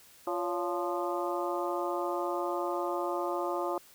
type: harmonic tone with a mistuned harmonic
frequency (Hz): 174.61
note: F3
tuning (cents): 0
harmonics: 2 / 3 / 4 / 5 / 6 / 7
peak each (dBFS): -34 / -36 / -37 / -38 / -39 / -39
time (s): 0.27-3.78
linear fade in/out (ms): 2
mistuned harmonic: 3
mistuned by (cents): +110
effects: white hiss -57 dBFS RMS until 3.94 s